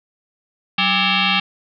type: tone with frequency modulation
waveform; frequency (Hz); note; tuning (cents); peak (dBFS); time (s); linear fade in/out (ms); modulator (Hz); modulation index
sine; 189; F#3; +37; -14; 0.78-1.4; 5; 496; 7.1
effects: none